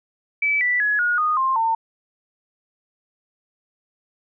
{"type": "tone with pitch steps", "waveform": "sine", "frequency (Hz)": [2303, 1970.4, 1685.9, 1442.4, 1234.1, 1055.9, 903.4], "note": ["D7", "B6", "G#6", "F#6", "D#6", "C6", "A5"], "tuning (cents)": [-34, -5, 26, -45, -15, 15, 45], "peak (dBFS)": -17, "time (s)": [0.42, 1.75], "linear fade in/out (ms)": 5, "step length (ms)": 190, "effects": []}